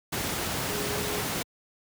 sine tone in noise, 415.3 Hz, G#4, in tune, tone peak -34 dBFS, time 0.69-1.22 s, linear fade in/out 10 ms, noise pink, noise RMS -30 dBFS, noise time 0.12-1.43 s, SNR -7 dB, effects high-pass 80 Hz 12 dB/octave

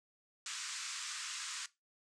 white band-pass noise, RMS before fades -43 dBFS, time 0.46-1.66 s, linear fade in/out 2 ms, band 1100 to 8200 Hz, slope 48 dB/octave, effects noise-tail reverb RT60 0.2 s tail -18 dB re dry

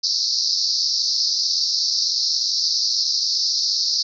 white band-pass noise, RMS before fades -21 dBFS, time 0.03-4.03 s, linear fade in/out 10 ms, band 4200 to 5600 Hz, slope 96 dB/octave, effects none

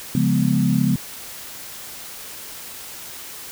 sine chord, C# dominant seventh, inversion none, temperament equal, 138.59 / 174.61 / 207.7 / 246.9 Hz, C#3 / E#3 / G#3 / B3, 0 / 0 / 0 / 0 cents, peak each -21 dBFS, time 0.15-0.96 s, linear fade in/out 2 ms, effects white hiss -36 dBFS RMS until 3.51 s

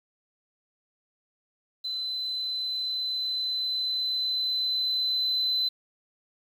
sine tone with level ramp, 4033 Hz, B7, 36 cents sharp, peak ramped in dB -29 to -22 dBFS, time 1.84-5.69 s, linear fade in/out 10 ms, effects tanh soft clip ceiling -19 dBFS + 9-bit

